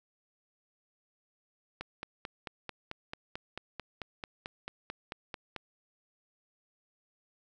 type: click train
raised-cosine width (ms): 0.3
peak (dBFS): -22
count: 18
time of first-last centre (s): 1.81-5.563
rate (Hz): 4.53
effects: none